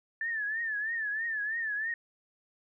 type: tone with vibrato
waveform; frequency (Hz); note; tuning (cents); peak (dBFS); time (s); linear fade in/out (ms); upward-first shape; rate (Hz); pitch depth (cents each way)
sine; 1760; A6; 0; -30; 0.21-1.94; 2; triangle; 3.1; 120
effects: none